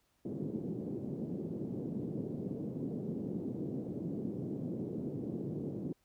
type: band-pass noise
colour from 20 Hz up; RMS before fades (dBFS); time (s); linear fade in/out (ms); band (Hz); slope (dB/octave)
pink; -39; 0.25-5.93; 5; 140 to 400; 24
effects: pink hiss -75 dBFS RMS until 6.04 s